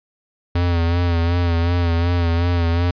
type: tone with vibrato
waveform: square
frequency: 85.8 Hz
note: F2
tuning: 30 cents flat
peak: -16 dBFS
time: 0.55-2.91 s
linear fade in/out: 5 ms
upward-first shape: sine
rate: 2.7 Hz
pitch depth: 45 cents each way
effects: resampled to 11025 Hz